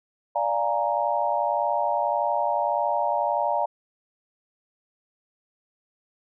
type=chord; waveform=sine; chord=Bb dominant seventh; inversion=first; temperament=equal; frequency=587.3 / 698.5 / 830.6 / 932.3 Hz; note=D5 / F5 / Ab5 / Bb5; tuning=0 / 0 / 0 / 0 cents; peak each=-27 / -27 / -28 / -26 dBFS; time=0.35-3.66 s; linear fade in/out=10 ms; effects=none